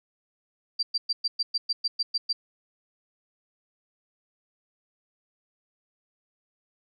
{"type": "tone bursts", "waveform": "sine", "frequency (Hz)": 4710, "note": "D8", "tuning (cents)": 4, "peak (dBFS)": -22, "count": 11, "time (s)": [0.79, 2.33], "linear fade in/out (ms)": 10, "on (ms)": 40, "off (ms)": 110, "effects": []}